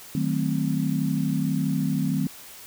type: chord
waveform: sine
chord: D# diminished seventh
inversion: none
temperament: equal with one note detuned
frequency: 155.56 / 187.91 / 220 / 261.6 Hz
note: D#3 / F#3 / A3 / C4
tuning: 0 / +27 / 0 / 0 cents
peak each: -26 / -28 / -29 / -27 dBFS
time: 0.15-2.27 s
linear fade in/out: 2 ms
effects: white hiss -44 dBFS RMS until 2.66 s